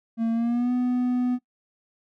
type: tone with pitch glide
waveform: triangle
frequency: 227.8 to 248.4 Hz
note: A#3 to B3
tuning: -40 to +10 cents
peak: -19 dBFS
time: 0.17-1.39 s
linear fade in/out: 50 ms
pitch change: +150 cents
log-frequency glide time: 0.32-0.72 s
effects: noise-tail reverb RT60 0.1 s tail -18 dB re dry